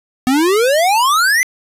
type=exponential sweep; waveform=square; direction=up; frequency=246.9 to 2080 Hz; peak=-11 dBFS; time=0.27-1.43 s; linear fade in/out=0 ms; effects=resampled to 32000 Hz + 7-bit